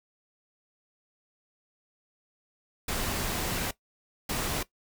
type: noise bursts at uneven times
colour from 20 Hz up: pink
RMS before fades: -31 dBFS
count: 2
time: 2.88-3.71 / 4.29-4.63 s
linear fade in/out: 5 ms
effects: noise-tail reverb RT60 0.1 s tail -17 dB re dry